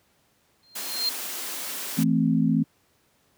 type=tone with exponential growth; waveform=sine; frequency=4186 Hz; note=C8; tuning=in tune; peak=-20 dBFS; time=0.63-1.09 s; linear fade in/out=2 ms; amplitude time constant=100 ms
type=high-pass noise; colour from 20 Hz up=white; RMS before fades=-33 dBFS; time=0.75-2.04 s; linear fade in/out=10 ms; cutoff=190 Hz; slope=96 dB/octave
type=chord; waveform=sine; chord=A minor; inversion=second; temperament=equal; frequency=164.81 / 220 / 261.6 Hz; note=E3 / A3 / C4; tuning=0 / 0 / 0 cents; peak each=-23 dBFS; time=1.97-2.64 s; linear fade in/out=20 ms
effects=pink hiss -65 dBFS RMS until 3.37 s + high-pass 80 Hz 12 dB/octave